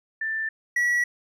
sine / triangle tone pair in turn, 1774 / 1934.2 Hz, A6 / B6, +14 / -37 cents, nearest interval minor second, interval 149 cents, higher second, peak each -25 / -18 dBFS, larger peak second, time 0.21-0.49 / 0.76-1.04 s, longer neither, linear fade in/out 5 ms, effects none

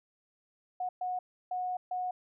sine tone bursts at uneven times, 730 Hz, F#5, 24 cents flat, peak -31 dBFS, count 4, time 0.8-0.89 / 1.01-1.19 / 1.51-1.77 / 1.91-2.11 s, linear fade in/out 5 ms, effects none

